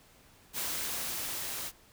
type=noise with level ramp; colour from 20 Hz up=white; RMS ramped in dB=-34 to -38 dBFS; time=0.53-1.72 s; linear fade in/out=50 ms; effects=pink hiss -60 dBFS RMS until 1.92 s